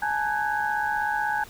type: tone cluster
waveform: sine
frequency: 841 / 897 / 1504 / 1646 Hz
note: G#5 / A5 / F#6 / G#6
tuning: +22 / +33 / +28 / -16 cents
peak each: -26 / -32 / -30 / -30 dBFS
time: 0.02-1.44 s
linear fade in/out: 5 ms
effects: pink hiss -47 dBFS RMS until 1.49 s